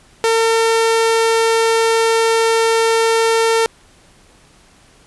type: tone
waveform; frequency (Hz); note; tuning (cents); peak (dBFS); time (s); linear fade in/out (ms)
sawtooth; 453.2; A#4; -49; -8; 0.24-3.66; 0
effects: pink hiss -49 dBFS RMS until 5.06 s + resampled to 24000 Hz